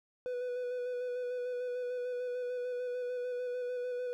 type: tone with vibrato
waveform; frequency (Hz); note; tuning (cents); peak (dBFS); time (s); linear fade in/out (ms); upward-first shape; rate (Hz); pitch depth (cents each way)
triangle; 495; B4; +4; -32; 0.26-4.13; 0; square; 6.7; 17
effects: none